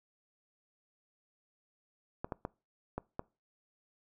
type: clicks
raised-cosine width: 1 ms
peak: -22 dBFS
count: 5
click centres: 2.245 / 2.322 / 2.451 / 2.98 / 3.194 s
effects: noise-tail reverb RT60 0.3 s tail -23 dB re dry